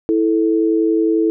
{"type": "tone pair together", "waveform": "sine", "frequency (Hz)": [327.3, 438.3], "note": ["E4", "A4"], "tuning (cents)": [-12, -7], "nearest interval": "perfect fourth", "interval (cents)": 505, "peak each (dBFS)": [-14, -17], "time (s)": [0.09, 1.3], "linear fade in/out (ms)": 0, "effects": []}